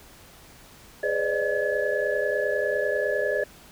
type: tone cluster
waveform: sine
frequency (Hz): 416.7 / 505 / 578 / 608 / 1704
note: G#4 / B4 / D5 / D#5 / G#6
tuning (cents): +6 / +39 / -28 / -40 / +44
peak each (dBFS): -29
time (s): 1.03-3.44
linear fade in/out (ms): 5
effects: pink hiss -50 dBFS RMS until 3.71 s